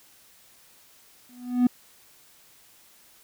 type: tone with exponential growth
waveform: triangle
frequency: 246.9 Hz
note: B3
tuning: in tune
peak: -11 dBFS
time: 1.29-1.67 s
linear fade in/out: 5 ms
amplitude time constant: 81 ms
effects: tanh soft clip ceiling -8 dBFS + white hiss -56 dBFS RMS until 3.23 s